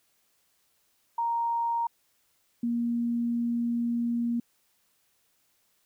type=tone pair in turn; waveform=sine; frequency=932.3 / 236.1 Hz; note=A#5 / A#3; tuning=0 / +22 cents; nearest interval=2 octaves; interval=2378 cents; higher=first; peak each=-25 dBFS; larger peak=neither; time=1.18-1.87 / 2.63-4.4 s; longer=second; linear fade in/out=5 ms; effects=white hiss -70 dBFS RMS until 5.85 s